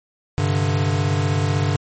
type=chord; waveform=square; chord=G suspended fourth; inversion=none; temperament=equal; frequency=98 / 130.81 / 146.83 Hz; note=G2 / C3 / D3; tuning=0 / 0 / 0 cents; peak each=-21 / -26 / -22 dBFS; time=0.38-1.76 s; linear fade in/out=0 ms; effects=MP3 32 kbps